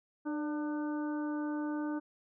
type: harmonic tone with a mistuned harmonic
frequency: 300.1 Hz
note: D4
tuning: 38 cents sharp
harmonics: 1 / 2 / 3 / 4 / 5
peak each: -33 / -45 / -45 / -49 / -48 dBFS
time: 0.25-2 s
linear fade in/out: 20 ms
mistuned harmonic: 2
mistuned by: -42 cents
effects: none